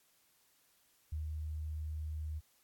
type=tone with ADSR envelope; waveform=sine; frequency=77.2 Hz; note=D#2; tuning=13 cents flat; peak=-35 dBFS; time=1.12-2.41 s; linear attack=7 ms; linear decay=130 ms; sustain=-2 dB; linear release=34 ms; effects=white hiss -71 dBFS RMS until 2.63 s + AAC 64 kbps